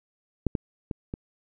clicks, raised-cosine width 3 ms, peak -10 / -13 / -17 / -19 dBFS, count 4, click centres 0.467 / 0.552 / 0.912 / 1.139 s, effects none

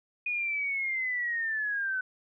sine linear sweep, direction down, 2472 to 1501 Hz, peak -28 dBFS, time 0.26-2.01 s, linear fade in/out 5 ms, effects none

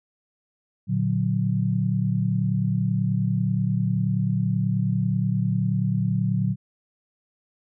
sine chord, Bb augmented, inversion none, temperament equal, 116.54 / 146.83 / 185 Hz, Bb2 / D3 / F#3, 0 / 0 / 0 cents, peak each -24 / -26 / -24 dBFS, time 0.87-6.56 s, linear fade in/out 50 ms, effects none

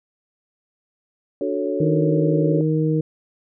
sine chord, D major seventh, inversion none, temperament equal with one note detuned, 293.7 / 370 / 438.7 / 554.4 Hz, D4 / F#4 / A4 / C#5, 0 / 0 / -5 / 0 cents, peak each -26 dBFS, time 1.41-2.61 s, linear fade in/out 2 ms
harmonic tone, 156.5 Hz, D#3, 10 cents sharp, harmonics 1 / 2 / 3, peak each -19 / -22 / -24 dBFS, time 1.8-3.01 s, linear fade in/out 5 ms
effects none

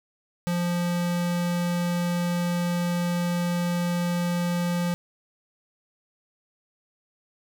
square tone, 174.61 Hz, F3, in tune, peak -24 dBFS, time 0.47-4.94 s, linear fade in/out 0 ms, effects none

